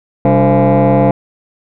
sine tone with frequency modulation, 196 Hz, G3, in tune, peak -4 dBFS, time 0.25-1.11 s, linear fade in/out 2 ms, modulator 162 Hz, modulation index 3.6, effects tanh soft clip ceiling -6 dBFS

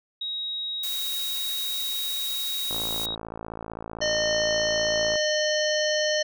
sine tone, 3800 Hz, A#7, 33 cents sharp, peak -28 dBFS, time 0.21-3.15 s, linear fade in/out 5 ms
blue noise, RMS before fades -33 dBFS, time 0.83-3.06 s, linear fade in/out 5 ms
click train, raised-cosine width 1 ms, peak -21 dBFS, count 137, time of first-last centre 2.71-5.156 s, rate 55.6 Hz
harmonic tone, 610 Hz, D#5, 34 cents flat, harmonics 1 / 3 / 5 / 7 / 9 / 10, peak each -24 / -29 / -31 / -32 / -34 / -34 dBFS, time 4.01-6.23 s, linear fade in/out 10 ms
effects none

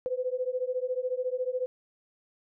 sine beating tone pair, 499.6 / 513.6 Hz, B4 / C5, +20 / -32 cents, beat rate 14 Hz, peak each -31 dBFS, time 0.06-1.66 s, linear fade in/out 0 ms, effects none

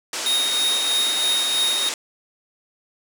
white band-pass noise, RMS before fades -28 dBFS, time 0.13-1.94 s, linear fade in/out 2 ms, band 260 to 8300 Hz, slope 24 dB/octave
square tone with tremolo, 3729 Hz, A#7, in tune, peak -18 dBFS, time 0.26-1.89 s, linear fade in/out 2 ms, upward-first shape triangle, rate 3.1 Hz, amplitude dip 40%
effects none

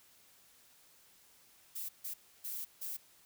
violet noise bursts at uneven times, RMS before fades -41 dBFS, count 4, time 1.75-1.89 / 2.04-2.14 / 2.44-2.65 / 2.81-2.97 s, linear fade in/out 10 ms, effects white hiss -64 dBFS RMS until 3.25 s

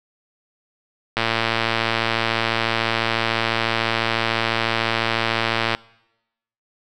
click train, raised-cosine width 0.3 ms, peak -3 dBFS, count 523, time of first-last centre 1.17-5.749 s, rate 114 Hz, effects noise-tail reverb RT60 0.9 s tail -23 dB re dry

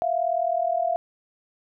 sine tone pair together, 666.4 / 706 Hz, E5 / F5, +19 / +19 cents, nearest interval minor second, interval 100 cents, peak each -24 dBFS, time 0.02-0.96 s, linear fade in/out 0 ms, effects none

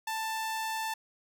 sawtooth tone, 885 Hz, A5, 10 cents sharp, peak -28 dBFS, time 0.07-0.94 s, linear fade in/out 5 ms, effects none

